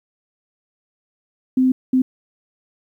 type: tone bursts at uneven times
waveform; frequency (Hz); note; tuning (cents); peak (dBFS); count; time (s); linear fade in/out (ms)
sine; 258; C4; -24; -12; 2; 1.57-1.72 / 1.93-2.02; 5
effects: 9-bit